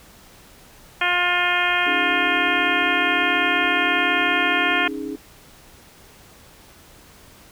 harmonic tone, 354.5 Hz, F4, 26 cents sharp, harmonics 1 / 2 / 3 / 4 / 5 / 6 / 7 / 8 / 9, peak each -33 / -26 / -27 / -24 / -24 / -26 / -24 / -31 / -29 dBFS, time 1.01-4.88 s, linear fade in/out 5 ms
sine chord, C# suspended second, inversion none, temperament just, 277.2 / 311.8 / 415.8 Hz, C#4 / D#4 / G#4, 0 / +4 / +2 cents, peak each -30 / -30 / -32 dBFS, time 1.86-5.16 s, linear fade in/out 10 ms
effects pink hiss -48 dBFS RMS until 7.51 s

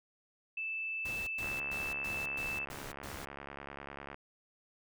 sine tone, 2637 Hz, E7, in tune, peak -35 dBFS, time 0.57-2.65 s, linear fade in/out 5 ms
pink noise bursts, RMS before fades -46 dBFS, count 7, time 1.05-3.25 s, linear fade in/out 5 ms, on 220 ms, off 110 ms
click train, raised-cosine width 0.5 ms, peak -29 dBFS, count 191, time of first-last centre 1.43-4.144 s, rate 70 Hz
effects none

